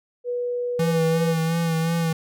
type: tone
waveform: sine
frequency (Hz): 487.9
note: B4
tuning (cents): -21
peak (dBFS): -23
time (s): 0.24-1.38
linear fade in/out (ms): 50
type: tone with vibrato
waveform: square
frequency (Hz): 164.81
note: E3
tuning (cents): 0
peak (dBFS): -21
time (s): 0.79-2.13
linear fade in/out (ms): 5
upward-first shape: sine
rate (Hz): 2.8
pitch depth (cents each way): 35
effects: none